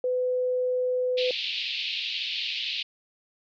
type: tone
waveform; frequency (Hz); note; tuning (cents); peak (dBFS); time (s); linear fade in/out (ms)
sine; 503; B4; +32; -23; 0.04-1.31; 2
type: band-pass noise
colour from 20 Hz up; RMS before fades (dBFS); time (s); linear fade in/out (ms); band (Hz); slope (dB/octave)
pink; -31; 1.17-2.83; 10; 2500 to 4300; 48
effects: none